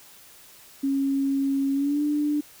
sine tone with pitch glide, 274.2 to 295.6 Hz, C#4 to D4, -19 to +11 cents, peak -21 dBFS, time 0.83-2.41 s, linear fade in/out 10 ms, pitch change +130 cents, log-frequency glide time 1.73-2.02 s, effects white hiss -50 dBFS RMS until 2.6 s

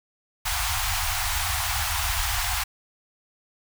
pink band-stop noise, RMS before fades -26 dBFS, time 0.45-2.64 s, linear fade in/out 10 ms, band 100 to 700 Hz, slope 96 dB/octave, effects none

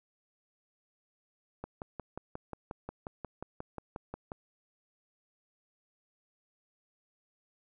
click train, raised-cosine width 1 ms, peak -25 dBFS, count 16, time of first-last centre 1.64-4.319 s, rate 5.6 Hz, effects none

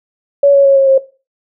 sine tone with pitch steps, 564 / 556.9 / 549.8 / 542.9 / 536 Hz, C#5 / C#5 / C#5 / C#5 / C5, +30 / +8 / -14 / -36 / +42 cents, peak -4 dBFS, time 0.43-0.98 s, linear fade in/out 5 ms, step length 110 ms, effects noise-tail reverb RT60 0.3 s tail -17 dB re dry

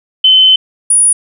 sine tone pair in turn, 3056 / 9702 Hz, G7 / D#9, -45 / -45 cents, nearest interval octave + minor sixth, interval 2000 cents, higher second, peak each -3 / -5 dBFS, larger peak first, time 0.24-0.56 / 0.9-1.13 s, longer first, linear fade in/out 5 ms, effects none

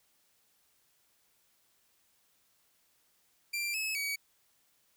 sawtooth tone with pitch steps, 2365 / 2586 / 2265 Hz, D7 / E7 / C#7, +12 / -34 / +37 cents, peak -29 dBFS, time 3.53-4.16 s, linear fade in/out 10 ms, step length 210 ms, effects white hiss -71 dBFS RMS until 4.96 s

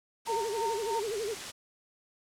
white noise, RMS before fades -39 dBFS, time 0.25-1.52 s, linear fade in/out 20 ms
sine tone with tremolo, 915 Hz, A#5, 32 cents flat, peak -29 dBFS, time 0.27-1 s, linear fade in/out 5 ms, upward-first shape sine, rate 3.2 Hz, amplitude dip 80%
sine tone with vibrato, 428.2 Hz, A4, 47 cents flat, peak -31 dBFS, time 0.28-1.35 s, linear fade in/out 20 ms, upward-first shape sine, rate 12 Hz, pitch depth 150 cents each way
effects low-pass 8000 Hz 12 dB/octave

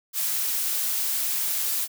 blue noise, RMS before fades -26 dBFS, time 0.13-1.88 s, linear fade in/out 50 ms, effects none

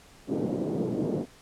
white band-pass noise, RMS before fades -29 dBFS, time 0.27-1.26 s, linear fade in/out 50 ms, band 140 to 450 Hz, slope 24 dB/octave, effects pink hiss -54 dBFS RMS until 1.41 s + low-pass 10000 Hz 12 dB/octave

